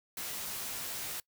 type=noise with comb filter; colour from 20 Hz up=white; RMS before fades=-39 dBFS; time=0.17-1.2 s; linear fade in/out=2 ms; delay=17 ms; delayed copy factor=-0.7; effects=noise-tail reverb RT60 0.1 s tail -23 dB re dry